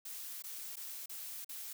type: noise with dropouts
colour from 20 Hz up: blue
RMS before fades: -45 dBFS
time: 0.05-1.73 s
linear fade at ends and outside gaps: 5 ms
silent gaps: 0.423-0.438 / 0.758-0.767 / 1.06-1.094 / 1.446-1.491 s
effects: none